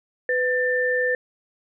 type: tone pair together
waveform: sine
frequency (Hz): 500.3 / 1784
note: B4 / A6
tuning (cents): +22 / +23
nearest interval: octave + minor seventh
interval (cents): 2201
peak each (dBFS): -22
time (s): 0.29-1.15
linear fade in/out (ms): 2
effects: none

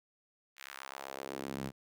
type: tone with high-pass filter sweep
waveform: sawtooth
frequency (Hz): 67.8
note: C#2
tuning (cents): -38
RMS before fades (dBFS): -43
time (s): 0.56-1.72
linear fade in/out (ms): 50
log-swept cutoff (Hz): 2100 to 150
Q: 1.4
effects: none

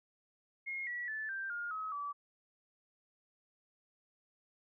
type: tone with pitch steps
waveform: sine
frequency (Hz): 2149 / 1936.8 / 1745.5 / 1573.2 / 1417.8 / 1277.8 / 1151.6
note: C7 / B6 / A6 / G6 / F6 / D#6 / D6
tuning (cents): +46 / -34 / -14 / +6 / +26 / +46 / -34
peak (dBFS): -37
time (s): 0.66-2.13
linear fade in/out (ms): 20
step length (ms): 210
effects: none

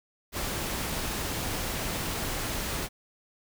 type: noise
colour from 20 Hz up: pink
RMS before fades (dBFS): -32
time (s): 0.32-2.89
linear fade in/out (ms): 50
effects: none

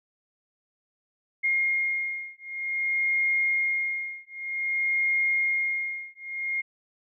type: beating tone pair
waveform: sine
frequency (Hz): 2135 / 2135.53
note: C7 / C7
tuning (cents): +34 / +35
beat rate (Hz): 0.53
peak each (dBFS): -27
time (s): 1.43-6.62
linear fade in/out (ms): 20
effects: none

